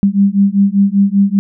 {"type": "beating tone pair", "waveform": "sine", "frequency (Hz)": [196.2, 201.3], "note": ["G3", "G3"], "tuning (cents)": [2, 46], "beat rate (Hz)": 5.1, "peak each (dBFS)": -11, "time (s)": [0.03, 1.39], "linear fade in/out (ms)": 0, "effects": []}